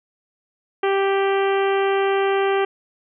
harmonic tone, 392 Hz, G4, in tune, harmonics 1 / 2 / 3 / 4 / 5 / 6 / 7 / 8, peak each -18 / -24 / -28 / -30 / -32 / -34 / -35 / -36 dBFS, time 0.83-2.65 s, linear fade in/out 5 ms, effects none

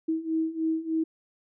sine beating tone pair, 319.5 / 322.8 Hz, D#4 / E4, +46 / -36 cents, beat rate 3.3 Hz, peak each -30 / -27 dBFS, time 0.08-1.04 s, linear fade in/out 10 ms, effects none

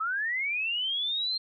sine linear sweep, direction up, 1258 to 4206 Hz, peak -27 dBFS, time 0-1.38 s, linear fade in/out 10 ms, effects none

